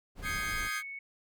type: noise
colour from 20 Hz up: brown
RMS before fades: -41 dBFS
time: 0.15-0.7 s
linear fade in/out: 50 ms
type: chord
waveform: 40% pulse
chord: Ab major seventh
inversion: second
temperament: equal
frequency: 1244.5 / 1568 / 1661.2 / 2093 Hz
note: Eb6 / G6 / Ab6 / C7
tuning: 0 / 0 / 0 / 0 cents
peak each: -38 dBFS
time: 0.22-0.83 s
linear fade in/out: 50 ms
type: tone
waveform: sine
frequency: 2213 Hz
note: C#7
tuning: 3 cents flat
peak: -39 dBFS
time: 0.25-0.99 s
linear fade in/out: 5 ms
effects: none